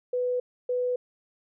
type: tone pair in turn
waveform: sine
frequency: 496.3 / 496.3 Hz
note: B4 / B4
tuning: +8 / +8 cents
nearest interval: unison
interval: 0 cents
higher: neither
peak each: -24 dBFS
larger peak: neither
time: 0.13-0.4 / 0.69-0.96 s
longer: neither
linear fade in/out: 5 ms
effects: none